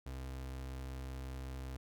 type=tone; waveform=35% pulse; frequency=65.41 Hz; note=C2; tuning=in tune; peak=-40 dBFS; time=0.06-1.77 s; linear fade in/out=5 ms; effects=none